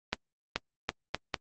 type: accelerating click train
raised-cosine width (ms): 0.2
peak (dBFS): -10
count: 5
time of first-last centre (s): 0.13-1.342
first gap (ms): 430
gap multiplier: 0.77
effects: low-pass 5000 Hz 12 dB/octave + Opus 24 kbps